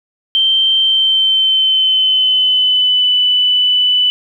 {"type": "tone with pitch glide", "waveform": "sine", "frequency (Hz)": [3129, 2988], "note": ["G7", "F#7"], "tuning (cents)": [-4, 16], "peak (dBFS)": -9, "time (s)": [0.35, 4.1], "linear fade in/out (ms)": 0, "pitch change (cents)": -80, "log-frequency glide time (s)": [0.79, 3.13], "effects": ["8-bit"]}